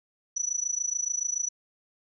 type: tone with amplitude modulation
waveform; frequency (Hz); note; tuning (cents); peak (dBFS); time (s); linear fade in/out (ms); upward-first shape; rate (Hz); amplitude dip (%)
sine; 5920; F#8; 0; -23; 0.36-1.49; 10; sine; 27; 90
effects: none